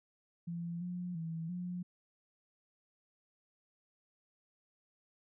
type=tone with pitch steps; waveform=sine; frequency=170.4 / 178.1 / 163.6 / 178.4 Hz; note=F3 / F3 / E3 / F3; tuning=-42 / +34 / -13 / +37 cents; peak=-37 dBFS; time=0.47-1.83 s; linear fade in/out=10 ms; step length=340 ms; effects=none